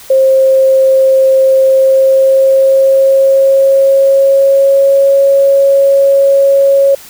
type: tone with pitch glide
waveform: sine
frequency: 531 to 551.6 Hz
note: C5 to C#5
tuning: +25 to -9 cents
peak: -4 dBFS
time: 0.1-6.95 s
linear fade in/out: 5 ms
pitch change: +66 cents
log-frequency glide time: 1.64-5.16 s
effects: white hiss -34 dBFS RMS until 7.09 s